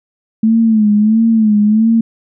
sine tone with vibrato, 217.7 Hz, A3, 18 cents flat, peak -7 dBFS, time 0.43-2.01 s, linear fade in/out 5 ms, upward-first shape sine, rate 1.5 Hz, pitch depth 81 cents each way, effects none

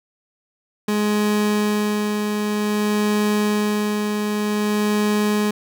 30% pulse tone with tremolo, 209.5 Hz, G#3, 15 cents sharp, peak -14 dBFS, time 0.88-5.51 s, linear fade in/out 5 ms, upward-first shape sine, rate 0.53 Hz, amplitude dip 35%, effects none

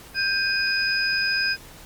sine tone cluster, 1578 / 2487 / 4998 Hz, G6 / D#7 / D#8, +11 / -1 / +7 cents, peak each -23 / -28 / -25 dBFS, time 0.14-1.57 s, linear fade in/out 50 ms, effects pink hiss -45 dBFS RMS until 1.85 s + Opus 48 kbps

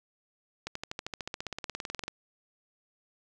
accelerating click train, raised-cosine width 0.2 ms, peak -18 dBFS, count 24, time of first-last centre 0.67-2.08 s, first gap 84 ms, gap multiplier 0.97, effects none

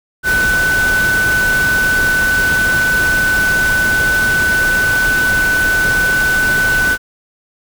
sine tone in noise, 1500 Hz, F#6, 23 cents sharp, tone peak -11 dBFS, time 0.23-6.98 s, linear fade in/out 50 ms, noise pink, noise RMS -21 dBFS, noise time 0.23-6.98 s, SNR +7 dB, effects none

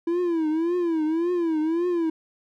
triangle tone with vibrato, 331.6 Hz, E4, 10 cents sharp, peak -19 dBFS, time 0.07-2.1 s, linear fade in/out 5 ms, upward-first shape triangle, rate 1.8 Hz, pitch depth 150 cents each way, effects none

